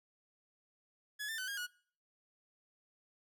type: tone with pitch steps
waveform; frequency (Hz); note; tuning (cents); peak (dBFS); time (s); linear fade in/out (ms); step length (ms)
sawtooth; 1695 / 1786 / 1514 / 1623 / 1456; G#6 / A6 / F#6 / G#6 / F#6; +35 / +25 / +39 / -40 / -28; -35; 1.19-1.67; 20; 96
effects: noise-tail reverb RT60 0.5 s tail -22 dB re dry